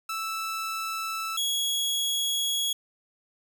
sawtooth tone pair in turn, 1318.5 / 3335 Hz, E6 / G#7, 0 / +7 cents, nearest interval octave + major third, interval 1607 cents, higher second, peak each -26 / -22 dBFS, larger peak second, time 0.09-1.37 / 1.37-2.73 s, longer second, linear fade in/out 5 ms, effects none

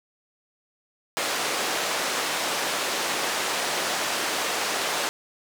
pink band-pass noise, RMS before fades -27 dBFS, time 1.17-5.09 s, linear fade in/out 0 ms, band 470 to 8600 Hz, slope 12 dB/octave, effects none

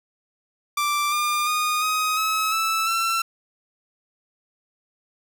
sawtooth tone with pitch steps, 1174.7 / 1201.5 / 1228.8 / 1256.8 / 1285.5 / 1314.8 / 1344.7 Hz, D6 / D6 / D#6 / D#6 / E6 / E6 / E6, 0 / +39 / -22 / +17 / -44 / -5 / +34 cents, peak -17 dBFS, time 0.77-3.22 s, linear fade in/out 5 ms, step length 350 ms, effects none

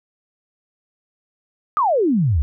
sine exponential sweep, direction down, 1274 to 65.41 Hz, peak -14 dBFS, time 1.77-2.42 s, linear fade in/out 0 ms, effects none

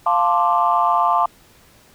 sine chord, D minor seventh, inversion first, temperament equal, 698.5 / 880 / 1046.5 / 1174.7 Hz, F5 / A5 / C6 / D6, 0 / 0 / 0 / 0 cents, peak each -19 dBFS, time 0.06-1.26 s, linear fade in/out 5 ms, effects tanh soft clip ceiling -4 dBFS + pink hiss -51 dBFS RMS until 1.94 s

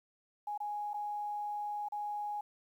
sine tone with dropouts, 830.6 Hz, G#5, in tune, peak -35 dBFS, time 0.47-2.41 s, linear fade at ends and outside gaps 5 ms, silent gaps 0.577-0.602 / 0.934-0.941 / 1.886-1.921 s, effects 11-bit

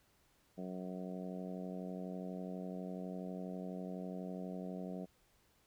harmonic tone, 92.1 Hz, F#2, 7 cents flat, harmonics 2 / 3 / 4 / 5 / 6 / 7 / 8, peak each -43 / -49 / -52 / -51 / -53 / -51 / -57 dBFS, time 0.57-5.06 s, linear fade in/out 20 ms, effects pink hiss -72 dBFS RMS until 5.66 s

